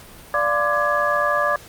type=tone cluster; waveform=sine; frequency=587 / 696 / 1029 / 1181 / 1675 Hz; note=D5 / F5 / C6 / D6 / G#6; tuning=-1 / -6 / -29 / +9 / +14 cents; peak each=-22 / -28 / -28 / -21 / -23 dBFS; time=0.34-1.56 s; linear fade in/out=2 ms; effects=pink hiss -43 dBFS RMS until 1.68 s + Opus 48 kbps